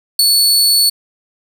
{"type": "tone with ADSR envelope", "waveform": "sawtooth", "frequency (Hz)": 4435, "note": "C#8", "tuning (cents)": 0, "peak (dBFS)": -3, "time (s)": [0.19, 0.9], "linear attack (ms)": 4, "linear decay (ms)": 8, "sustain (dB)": -3, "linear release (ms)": 11, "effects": []}